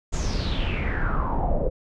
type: noise with low-pass filter sweep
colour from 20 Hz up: brown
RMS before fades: -24 dBFS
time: 0.12-1.7 s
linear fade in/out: 20 ms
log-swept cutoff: 7300 to 500 Hz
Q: 6.6
effects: none